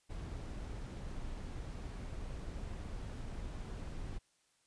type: noise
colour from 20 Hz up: brown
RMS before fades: -43 dBFS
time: 0.09-4.19 s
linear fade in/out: 20 ms
effects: white hiss -74 dBFS RMS until 4.66 s + resampled to 22050 Hz